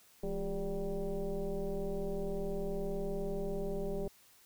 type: tone with frequency modulation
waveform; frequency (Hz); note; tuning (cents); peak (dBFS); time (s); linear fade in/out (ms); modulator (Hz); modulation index
sine; 209.2; G#3; +13; -33; 0.23-4.08; 5; 189; 1.9
effects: white hiss -63 dBFS RMS until 4.45 s